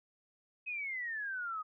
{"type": "exponential sweep", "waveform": "sine", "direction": "down", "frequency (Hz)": [2557, 1236], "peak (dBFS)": -36, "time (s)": [0.66, 1.63], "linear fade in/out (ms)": 20, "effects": []}